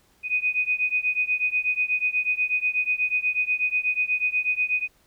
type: beating tone pair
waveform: sine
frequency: 2489 / 2497.2 Hz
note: D#7 / D#7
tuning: 0 / +6 cents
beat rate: 8.2 Hz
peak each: -24 / -25 dBFS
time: 0.23-4.88 s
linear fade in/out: 50 ms
effects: pink hiss -62 dBFS RMS until 5.06 s